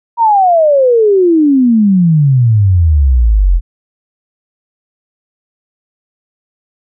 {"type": "exponential sweep", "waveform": "sine", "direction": "down", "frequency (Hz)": [956, 41.2], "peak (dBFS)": -5, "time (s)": [0.17, 3.61], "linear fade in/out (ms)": 50, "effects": []}